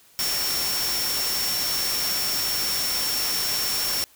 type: tone in noise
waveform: sine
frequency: 5460 Hz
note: F8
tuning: 40 cents flat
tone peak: -26 dBFS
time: 0.19-4.04 s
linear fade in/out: 0 ms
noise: white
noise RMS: -27 dBFS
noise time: 0.19-4.04 s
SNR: -2 dB
effects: white hiss -55 dBFS RMS until 4.15 s